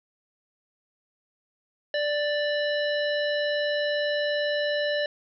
harmonic tone with a mistuned harmonic, 588 Hz, D5, 2 cents sharp, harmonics 1 / 3 / 5 / 7 / 9, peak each -25 / -30 / -35 / -36 / -45 dBFS, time 1.94-5.06 s, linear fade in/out 2 ms, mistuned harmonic 7, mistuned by -49 cents, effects none

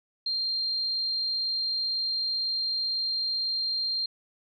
sine tone, 4186 Hz, C8, in tune, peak -26 dBFS, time 0.26-4.06 s, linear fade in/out 5 ms, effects none

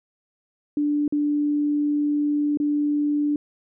sine tone with dropouts, 293.7 Hz, D4, in tune, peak -19 dBFS, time 0.77-3.36 s, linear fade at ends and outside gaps 2 ms, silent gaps 1.079-1.124 / 2.573-2.6 s, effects none

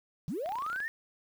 sine linear sweep, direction up, 130.81 to 1864.7 Hz, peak -32 dBFS, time 0.28-0.88 s, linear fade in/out 0 ms
clicks, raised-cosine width 0.3 ms, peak -29 dBFS, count 11, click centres 0.46 / 0.491 / 0.521 / 0.556 / 0.586 / 0.622 / 0.664 / 0.7 / 0.73 / 0.761 / 0.803 s
effects 9-bit

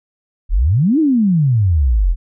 sine exponential two-way sweep, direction up then down, 34.98 to 329.6 to 38.24 Hz, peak -10 dBFS, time 0.49-2.16 s, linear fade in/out 50 ms, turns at 0.99 s, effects none

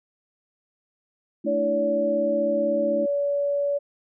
sine chord, A suspended fourth, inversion none, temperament equal, 220 / 293.7 / 329.6 Hz, A3 / D4 / E4, 0 / 0 / 0 cents, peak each -30 dBFS, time 1.44-3.06 s, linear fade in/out 10 ms
sine tone, 570 Hz, C#5, 48 cents sharp, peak -21 dBFS, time 1.46-3.79 s, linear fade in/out 20 ms
effects none

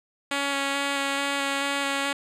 5% pulse tone with vibrato, 278.9 Hz, C#4, 11 cents sharp, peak -13 dBFS, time 0.31-2.13 s, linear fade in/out 5 ms, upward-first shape square, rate 2.3 Hz, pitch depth 10 cents each way, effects low-pass 9000 Hz 12 dB/octave

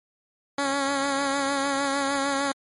10% pulse tone with vibrato, 277.2 Hz, C#4, in tune, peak -15 dBFS, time 0.58-2.52 s, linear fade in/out 5 ms, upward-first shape sine, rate 6.6 Hz, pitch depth 33 cents each way, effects MP3 48 kbps

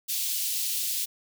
white high-pass noise, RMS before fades -29 dBFS, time 0.08-1.06 s, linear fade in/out 20 ms, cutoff 2900 Hz, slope 24 dB/octave, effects none

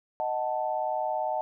sine chord, D# diminished, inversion none, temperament equal, 622.3 / 740 / 880 Hz, D#5 / F#5 / A5, 0 / 0 / 0 cents, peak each -31 dBFS, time 0.2-1.41 s, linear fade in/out 0 ms, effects none

